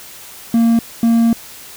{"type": "tone bursts at uneven times", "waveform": "triangle", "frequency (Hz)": 230.6, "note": "A#3", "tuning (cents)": -19, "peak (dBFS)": -7, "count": 2, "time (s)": [[0.54, 0.79], [1.03, 1.33]], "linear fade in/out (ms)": 2, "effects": ["white hiss -36 dBFS RMS until 1.76 s"]}